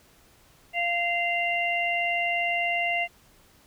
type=harmonic tone; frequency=693 Hz; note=F5; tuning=14 cents flat; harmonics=1 / 3 / 4; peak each=-28 / -27 / -29 dBFS; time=0.73-3.08 s; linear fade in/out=50 ms; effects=pink hiss -58 dBFS RMS until 3.66 s